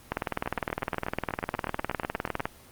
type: two click trains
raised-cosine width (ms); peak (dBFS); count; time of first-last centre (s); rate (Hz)
0.5; -16 / -12; 17 / 47; 0.46-2.397 / 0.12-2.455; 8.26 / 19.7
effects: pink hiss -52 dBFS RMS until 2.71 s + Opus 24 kbps